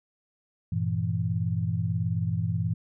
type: chord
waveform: sine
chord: E diminished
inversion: first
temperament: equal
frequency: 98 / 116.54 / 164.81 Hz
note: G2 / Bb2 / E3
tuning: 0 / 0 / 0 cents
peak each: -29 dBFS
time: 0.72-2.74 s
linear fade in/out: 5 ms
effects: none